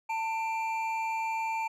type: tone pair together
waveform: triangle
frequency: 893 / 2363 Hz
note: A5 / D7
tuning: +25 / +10 cents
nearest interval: octave + perfect fourth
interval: 1685 cents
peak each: -28 / -35 dBFS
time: 0.09-1.68 s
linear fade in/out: 10 ms
effects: none